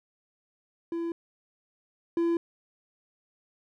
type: tone pair in turn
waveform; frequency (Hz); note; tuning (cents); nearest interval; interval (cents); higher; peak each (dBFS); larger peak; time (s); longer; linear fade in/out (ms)
triangle; 336.1 / 337.6; E4 / E4; +34 / +41; unison; 7; second; -27 / -21; second; 0.92-1.12 / 2.17-2.37; neither; 2
effects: none